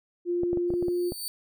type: tone with pitch glide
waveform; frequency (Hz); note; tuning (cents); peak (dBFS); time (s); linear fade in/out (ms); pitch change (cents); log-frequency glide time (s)
sine; 350 to 353.2; F4 to F4; +4 to +20; -24; 0.25-1.13; 50; +16; 0.62-0.93
type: clicks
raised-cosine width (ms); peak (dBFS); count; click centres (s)
2; -20; 8; 0.434 / 0.531 / 0.573 / 0.704 / 0.738 / 0.826 / 0.883 / 1.121
type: tone with exponential growth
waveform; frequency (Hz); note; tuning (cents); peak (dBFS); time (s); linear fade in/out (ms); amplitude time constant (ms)
15% pulse; 4554; C#8; +46; -23; 0.68-1.28; 0; 130
effects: none